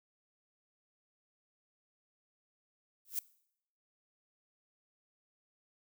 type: noise with exponential growth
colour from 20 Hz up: violet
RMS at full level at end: -31 dBFS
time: 3.05-3.19 s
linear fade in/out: 2 ms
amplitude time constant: 30 ms
effects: noise-tail reverb RT60 0.7 s tail -21 dB re dry